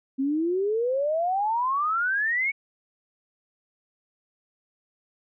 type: exponential sweep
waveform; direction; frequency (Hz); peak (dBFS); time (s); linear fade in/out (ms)
sine; up; 261.6 to 2256; -22; 0.18-2.52; 20
effects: none